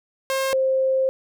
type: tone pair in turn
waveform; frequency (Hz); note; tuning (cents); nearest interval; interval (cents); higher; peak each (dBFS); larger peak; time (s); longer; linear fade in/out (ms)
sawtooth / sine; 534 / 527.6; C5 / C5; +35 / +14; unison; 21; first; -17; neither; 0.3-0.53 / 0.53-1.09; second; 0
effects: none